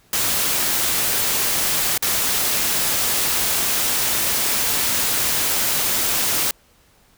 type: noise with dropouts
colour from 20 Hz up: white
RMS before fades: -20 dBFS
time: 0.13-6.51 s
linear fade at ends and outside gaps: 2 ms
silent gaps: 1.978-2.024 s
effects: pink hiss -56 dBFS RMS until 7.17 s